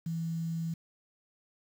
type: tone with quantisation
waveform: sine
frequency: 164.81 Hz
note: E3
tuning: in tune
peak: -31 dBFS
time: 0.06-0.74 s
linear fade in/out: 5 ms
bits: 9
effects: none